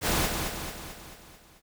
pink noise with echo, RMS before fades -26 dBFS, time 0.01-0.3 s, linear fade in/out 50 ms, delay 220 ms, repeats 6, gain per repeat -5 dB, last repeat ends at 1.62 s, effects none

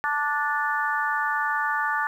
harmonic tone, 293 Hz, D4, 4 cents flat, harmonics 3 / 4 / 5 / 6, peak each -28 / -28 / -28 / -28 dBFS, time 0.04-2.07 s, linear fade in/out 0 ms, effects 9-bit

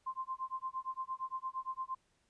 sine tone with tremolo, 1046.5 Hz, C6, in tune, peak -34 dBFS, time 0.06-1.95 s, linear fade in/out 10 ms, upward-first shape sine, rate 8.7 Hz, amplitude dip 100%, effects pink hiss -75 dBFS RMS until 2.29 s + resampled to 22050 Hz

